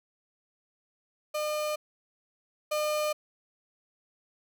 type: tone pair in turn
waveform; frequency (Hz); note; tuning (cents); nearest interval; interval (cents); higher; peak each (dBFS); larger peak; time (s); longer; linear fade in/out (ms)
35% pulse; 605 / 605; D#5 / D#5; -49 / -49; unison; 0; neither; -27 / -25; second; 1.34-1.76 / 2.71-3.13; neither; 10
effects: none